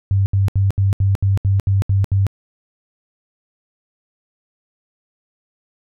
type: tone bursts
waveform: sine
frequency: 98 Hz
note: G2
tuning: in tune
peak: -12 dBFS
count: 10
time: 0.11-2.267 s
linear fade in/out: 0 ms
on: 150 ms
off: 73 ms
effects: none